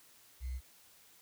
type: tone with sample-and-hold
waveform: sine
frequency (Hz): 63.5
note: B1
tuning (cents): +49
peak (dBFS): -36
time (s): 0.4-0.61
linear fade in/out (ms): 50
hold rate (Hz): 2100
effects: white hiss -62 dBFS RMS until 1.21 s